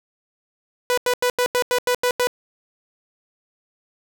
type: tone bursts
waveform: sawtooth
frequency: 493.9 Hz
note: B4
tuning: in tune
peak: -13 dBFS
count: 9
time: 0.9-2.271 s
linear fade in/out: 0 ms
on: 75 ms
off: 87 ms
effects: none